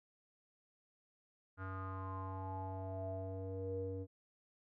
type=tone with low-pass filter sweep; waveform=square; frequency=95 Hz; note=F#2; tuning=46 cents sharp; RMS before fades=-43 dBFS; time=1.57-4.07 s; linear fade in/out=50 ms; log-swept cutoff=1400 to 410 Hz; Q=8.1; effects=none